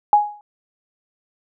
sine tone with exponential decay, 832 Hz, G#5, 3 cents sharp, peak -6 dBFS, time 0.13-0.41 s, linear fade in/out 1 ms, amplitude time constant 60 ms, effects none

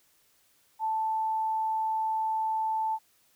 sine tone, 880 Hz, A5, in tune, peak -26 dBFS, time 0.79-2.99 s, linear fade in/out 50 ms, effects white hiss -66 dBFS RMS until 3.35 s

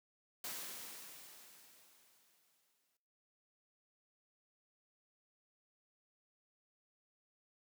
white noise with exponential decay, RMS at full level -43 dBFS, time 0.44-2.97 s, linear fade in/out 2 ms, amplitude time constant 550 ms, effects noise-tail reverb RT60 0.7 s tail -17 dB re dry + high-pass 150 Hz 12 dB/octave

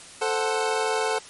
25% pulse chord, F# diminished, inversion first, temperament equal, 440 / 523.3 / 740 Hz, A4 / C5 / F#5, 0 / 0 / 0 cents, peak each -21 / -26 / -25 dBFS, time 0.21-1.19 s, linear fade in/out 10 ms, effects white hiss -44 dBFS RMS until 1.29 s + MP3 48 kbps

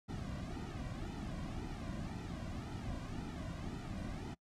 brown noise with flanger, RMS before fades -43 dBFS, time 0.08-4.35 s, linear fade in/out 20 ms, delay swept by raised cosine 1.8 to 2.35 ms, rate 1.9 Hz, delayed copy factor -0.8, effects noise-tail reverb RT60 0.1 s tail -24 dB re dry + low-pass 8000 Hz 12 dB/octave

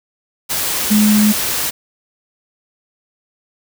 sine tone in noise, 211.1 Hz, G#3, 29 cents sharp, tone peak -9 dBFS, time 0.9-1.33 s, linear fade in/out 20 ms, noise white, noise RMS -19 dBFS, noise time 0.49-1.71 s, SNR +7 dB, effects none

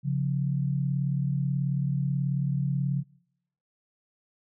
sine tone pair together, 137.8 / 176.24 Hz, C#3 / F3, -10 / +16 cents, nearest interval major third, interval 426 cents, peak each -25 / -30 dBFS, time 0.03-3.04 s, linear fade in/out 50 ms, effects noise-tail reverb RT60 0.8 s tail -25 dB re dry

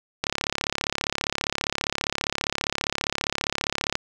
click train, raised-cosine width 0.2 ms, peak -6 dBFS, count 131, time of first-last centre 0.24-3.954 s, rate 35 Hz, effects none

